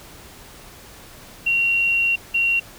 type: tone bursts at uneven times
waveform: sine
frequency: 2749 Hz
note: F7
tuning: 28 cents flat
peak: -16 dBFS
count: 2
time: 1.46-2.16 / 2.34-2.6 s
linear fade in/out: 10 ms
effects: pink hiss -43 dBFS RMS until 2.78 s